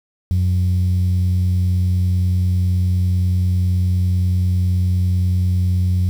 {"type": "tone pair together", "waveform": "sine", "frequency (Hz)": [91, 182], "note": ["F#2", "F#3"], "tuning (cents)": [-28, -28], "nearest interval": "octave", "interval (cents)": 1200, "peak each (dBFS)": [-13, -24], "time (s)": [0.31, 6.09], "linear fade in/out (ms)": 0, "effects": ["tanh soft clip ceiling -9 dBFS", "7-bit"]}